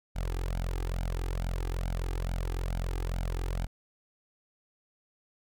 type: tone with flanger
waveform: sawtooth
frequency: 43.65 Hz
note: F1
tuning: in tune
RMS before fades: -32 dBFS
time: 0.15-3.67 s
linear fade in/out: 20 ms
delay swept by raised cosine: 1.3 to 2.5 ms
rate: 2.3 Hz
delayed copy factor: +0.9
effects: none